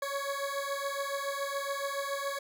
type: beating tone pair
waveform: 20% pulse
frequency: 554.4 / 561.5 Hz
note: C#5 / C#5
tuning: 0 / +22 cents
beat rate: 7.1 Hz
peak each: -30 / -31 dBFS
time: 0.02-2.39 s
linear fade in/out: 5 ms
effects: none